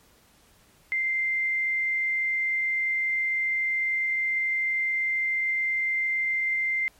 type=tone; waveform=sine; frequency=2089 Hz; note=C7; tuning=3 cents flat; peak=-23 dBFS; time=0.92-6.88 s; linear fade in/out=0 ms; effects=pink hiss -59 dBFS RMS until 6.99 s + MP3 64 kbps